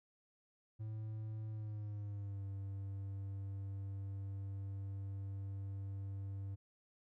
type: tone with pitch glide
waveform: triangle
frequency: 108.9 to 98.15 Hz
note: A2 to G2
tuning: -17 to +3 cents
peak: -39 dBFS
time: 0.79-6.56 s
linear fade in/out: 20 ms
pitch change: -180 cents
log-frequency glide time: 1.5-2.44 s
effects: none